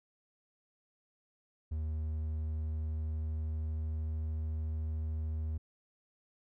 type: tone with pitch glide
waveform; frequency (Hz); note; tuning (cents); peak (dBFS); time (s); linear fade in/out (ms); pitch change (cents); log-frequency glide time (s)
triangle; 77.78 to 78.41; D#2 to D#2; 0 to +14; -31; 1.71-5.58; 10; +14; 1.89-4.24
effects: none